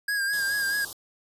square tone with vibrato, 1629 Hz, G#6, 34 cents flat, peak -25 dBFS, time 0.08-0.85 s, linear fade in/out 5 ms, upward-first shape sine, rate 4.7 Hz, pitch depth 43 cents each way
white band-stop noise, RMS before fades -38 dBFS, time 0.33-0.93 s, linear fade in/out 2 ms, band 1300 to 3200 Hz, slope 48 dB/octave
effects resampled to 32000 Hz

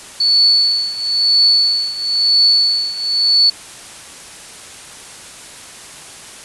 sine tone with tremolo, 4448 Hz, C#8, 5 cents sharp, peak -7 dBFS, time 0.2-3.5 s, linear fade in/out 5 ms, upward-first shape triangle, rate 1 Hz, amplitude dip 85%, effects white hiss -35 dBFS RMS until 6.44 s + resampled to 24000 Hz

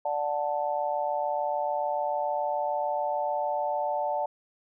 sine chord, D major, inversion none, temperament just, 587.3 / 734.2 / 881 Hz, D5 / F#5 / A5, 0 / -14 / +2 cents, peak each -30 / -31 / -30 dBFS, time 0.05-4.26 s, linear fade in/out 5 ms, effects none

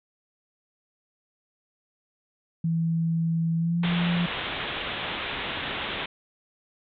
sine tone with pitch glide, 164.81 to 173.2 Hz, E3 to F3, 0 to -14 cents, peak -22 dBFS, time 2.64-4.26 s, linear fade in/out 5 ms, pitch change +86 cents, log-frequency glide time 3.57-3.85 s
white low-pass noise, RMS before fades -32 dBFS, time 3.83-6.06 s, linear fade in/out 5 ms, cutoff 3700 Hz, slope 96 dB/octave
effects none

